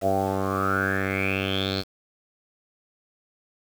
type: tone with low-pass filter sweep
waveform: 10% pulse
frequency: 96.5 Hz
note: G2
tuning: 27 cents flat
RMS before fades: -25 dBFS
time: 0.01-1.84 s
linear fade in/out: 50 ms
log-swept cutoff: 650 to 4400 Hz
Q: 9.3
effects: 7-bit